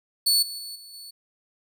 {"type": "tone with level steps", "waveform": "sawtooth", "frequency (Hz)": 4441, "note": "C#8", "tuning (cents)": 2, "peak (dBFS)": [-15, -30, -32, -40, -37], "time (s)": [0.26, 1.11], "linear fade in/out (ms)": 10, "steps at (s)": [0.42, 0.58, 0.75, 0.93], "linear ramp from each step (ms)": 10, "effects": []}